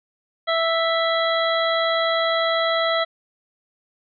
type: harmonic tone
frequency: 659.3 Hz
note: E5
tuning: in tune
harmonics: 1 / 2 / 3 / 5 / 6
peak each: -21 / -24 / -26 / -28 / -29 dBFS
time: 0.47-3.05 s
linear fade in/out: 20 ms
effects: none